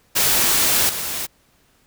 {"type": "noise with level steps", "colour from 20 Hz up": "white", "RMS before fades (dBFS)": [-17, -26], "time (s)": [0.15, 1.27], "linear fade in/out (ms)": 20, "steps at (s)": 0.89, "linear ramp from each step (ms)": 5, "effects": ["pink hiss -59 dBFS RMS until 1.86 s"]}